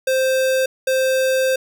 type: tone pair in turn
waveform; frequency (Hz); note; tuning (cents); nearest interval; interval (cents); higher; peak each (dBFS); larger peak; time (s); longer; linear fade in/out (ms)
square; 523.3 / 523.3; C5 / C5; 0 / 0; unison; 0; neither; -16; neither; 0.07-0.66 / 0.87-1.56; second; 5
effects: none